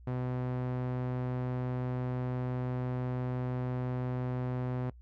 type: tone with low-pass filter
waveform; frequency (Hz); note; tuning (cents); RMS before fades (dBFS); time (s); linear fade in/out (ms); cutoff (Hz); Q
sawtooth; 125.9; B2; +34; -34; 0.07-4.9; 5; 1400; 0.51
effects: noise-tail reverb RT60 0.1 s tail -21 dB re dry + added 60 Hz sine -50 dBFS peak until 5.01 s